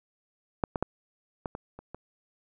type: clicks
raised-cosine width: 1 ms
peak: -11 / -15 / -12 / -18 / -22 / -29 / -25 dBFS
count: 7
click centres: 0.638 / 0.758 / 0.826 / 1.458 / 1.551 / 1.79 / 1.946 s
effects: none